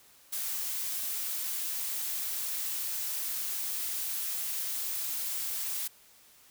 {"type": "noise", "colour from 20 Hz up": "blue", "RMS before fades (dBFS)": -34, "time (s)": [0.32, 5.88], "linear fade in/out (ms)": 10, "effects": ["white hiss -59 dBFS RMS until 6.5 s"]}